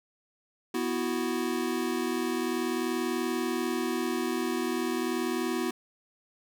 square chord, B suspended fourth, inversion none, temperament equal, 246.9 / 329.6 / 370 Hz, B3 / E4 / F#4, 0 / 0 / 0 cents, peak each -33 dBFS, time 0.74-5.71 s, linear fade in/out 5 ms, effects none

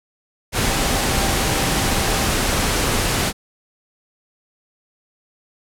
sine tone in noise, 784 Hz, G5, in tune, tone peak -30 dBFS, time 0.63-2.3 s, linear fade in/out 50 ms, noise pink, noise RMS -19 dBFS, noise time 0.52-3.33 s, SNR -14 dB, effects low-pass 12000 Hz 12 dB/octave

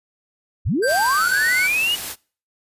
sine linear sweep, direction up, 46.25 to 2960 Hz, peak -17 dBFS, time 0.65-1.96 s, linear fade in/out 20 ms
square tone with pitch glide, 1571 to 1490.6 Hz, G6 to F#6, +3 to +12 cents, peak -21 dBFS, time 0.82-1.68 s, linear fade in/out 20 ms, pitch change -91 cents, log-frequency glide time 1.15-1.24 s
white noise, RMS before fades -29 dBFS, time 0.86-2.16 s, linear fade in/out 50 ms
effects noise-tail reverb RT60 0.4 s tail -24 dB re dry + resampled to 32000 Hz

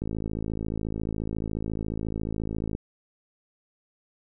click train, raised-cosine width 3 ms, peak -18 dBFS, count 149, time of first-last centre 0.02-2.751 s, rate 54.2 Hz, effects none

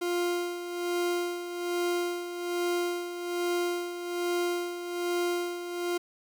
40% pulse tone with tremolo, 350.5 Hz, F4, 6 cents sharp, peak -25 dBFS, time 0.01-5.98 s, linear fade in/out 10 ms, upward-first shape sine, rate 1.2 Hz, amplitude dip 65%, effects 11-bit

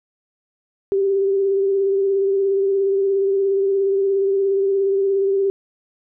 sine tone with vibrato, 392 Hz, G4, in tune, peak -15 dBFS, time 0.92-5.5 s, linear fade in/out 0 ms, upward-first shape sine, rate 17 Hz, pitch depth 27 cents each way, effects none

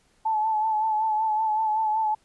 sine tone with vibrato, 869 Hz, A5, 22 cents flat, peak -21 dBFS, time 0.25-2.15 s, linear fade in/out 10 ms, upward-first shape sine, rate 5.3 Hz, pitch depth 39 cents each way, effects pink hiss -64 dBFS RMS until 2.24 s + resampled to 24000 Hz

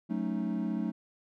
triangle chord, D# half-diminished seventh, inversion first, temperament equal, 185 / 220 / 277.2 / 311.1 Hz, F#3 / A3 / C#4 / D#4, 0 / 0 / 0 / 0 cents, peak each -33 / -31 / -36 / -35 dBFS, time 0.09-0.92 s, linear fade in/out 20 ms, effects none

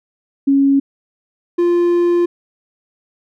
sine / triangle tone pair in turn, 276.1 / 347.9 Hz, C#4 / F4, -7 / -7 cents, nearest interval major third, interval 400 cents, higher second, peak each -9 dBFS, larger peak neither, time 0.47-0.8 / 1.58-2.26 s, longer second, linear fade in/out 10 ms, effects none

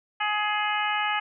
harmonic tone, 420 Hz, G#4, 19 cents sharp, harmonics 2 / 3 / 4 / 5 / 6 / 7, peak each -28 / -30 / -31 / -32 / -33 / -33 dBFS, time 0.2-1.2 s, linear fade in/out 10 ms, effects none

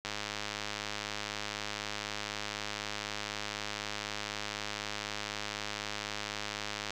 click train, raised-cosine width 0.2 ms, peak -18 dBFS, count 714, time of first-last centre 0.05-6.906 s, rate 104 Hz, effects none

